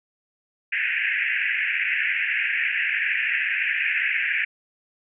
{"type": "band-pass noise", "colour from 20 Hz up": "pink", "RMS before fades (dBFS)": -24, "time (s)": [0.72, 4.45], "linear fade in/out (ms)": 10, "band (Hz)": [1600, 2700], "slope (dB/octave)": 96, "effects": []}